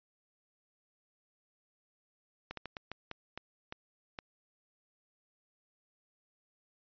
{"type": "slowing click train", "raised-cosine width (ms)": 0.3, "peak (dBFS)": -24, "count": 9, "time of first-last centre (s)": [2.51, 4.188], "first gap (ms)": 63, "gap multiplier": 1.33, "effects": ["resampled to 11025 Hz"]}